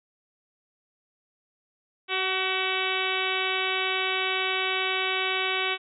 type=harmonic tone with a mistuned harmonic; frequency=377.9 Hz; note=F#4; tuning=37 cents sharp; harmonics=1 / 2 / 3 / 4 / 5 / 6 / 7 / 8 / 9 / 10; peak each=-33 / -35 / -34 / -34 / -37 / -31 / -32 / -33 / -35 / -37 dBFS; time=2.08-5.78 s; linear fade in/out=50 ms; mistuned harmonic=2; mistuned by=-17 cents; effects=none